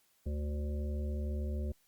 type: harmonic tone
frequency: 73.42 Hz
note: D2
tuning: in tune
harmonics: 1 / 3 / 5 / 7 / 8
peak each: -33 / -43 / -47 / -50 / -51 dBFS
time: 0.26-1.72 s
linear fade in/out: 5 ms
effects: white hiss -71 dBFS RMS until 1.87 s + Opus 48 kbps